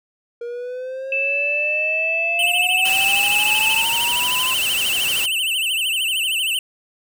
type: exponential sweep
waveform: triangle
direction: up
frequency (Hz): 471 to 1037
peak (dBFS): -24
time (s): 0.41-4.54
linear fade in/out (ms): 5
type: tone with pitch glide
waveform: sine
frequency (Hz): 2637 to 2610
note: E7 to E7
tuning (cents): 0 to -18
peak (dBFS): -18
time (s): 1.12-3.82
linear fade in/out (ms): 2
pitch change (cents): -18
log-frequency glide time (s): 1.77-3.34
type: tone with vibrato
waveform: square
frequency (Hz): 2858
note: F7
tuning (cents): +39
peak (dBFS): -19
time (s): 2.39-6.59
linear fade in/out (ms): 2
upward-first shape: sine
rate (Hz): 13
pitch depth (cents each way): 150
type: noise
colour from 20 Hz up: white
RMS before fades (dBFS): -27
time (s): 2.85-5.26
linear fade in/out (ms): 5
effects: none